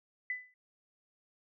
sine tone with exponential decay, 2000 Hz, B6, 21 cents sharp, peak -30 dBFS, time 0.3-0.54 s, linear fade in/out 2 ms, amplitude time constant 52 ms, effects none

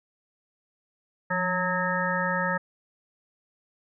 harmonic tone with a mistuned harmonic, 183 Hz, F#3, 19 cents flat, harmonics 1 / 3 / 5 / 7 / 9 / 10, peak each -31 / -31 / -31 / -31 / -31 / -31 dBFS, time 1.3-2.58 s, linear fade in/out 10 ms, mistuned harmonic 1, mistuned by -63 cents, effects none

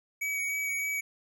square tone with vibrato, 2265 Hz, C#7, 37 cents sharp, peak -30 dBFS, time 0.21-1.01 s, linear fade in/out 10 ms, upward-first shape sine, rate 3.3 Hz, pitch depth 13 cents each way, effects none

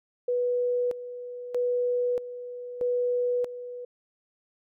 sine tone with tremolo, 490.8 Hz, B4, 11 cents flat, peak -23 dBFS, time 0.28-3.85 s, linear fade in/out 5 ms, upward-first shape square, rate 0.79 Hz, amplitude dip 75%, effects none

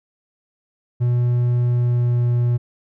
triangle tone with pitch glide, 121.7 to 120.72 Hz, B2 to B2, -25 to -39 cents, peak -13 dBFS, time 1-2.58 s, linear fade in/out 20 ms, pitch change -14 cents, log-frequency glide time 1.66-2.3 s, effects none

